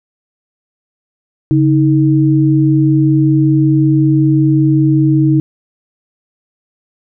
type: tone pair together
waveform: sine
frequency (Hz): 140.3 / 315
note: C#3 / D#4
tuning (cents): +21 / +21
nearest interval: octave + major second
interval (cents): 1400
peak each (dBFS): -10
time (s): 1.51-5.4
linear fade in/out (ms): 0
effects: none